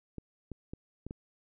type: clicks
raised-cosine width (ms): 3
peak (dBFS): -27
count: 5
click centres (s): 0.183 / 0.517 / 0.735 / 1.066 / 1.109
effects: none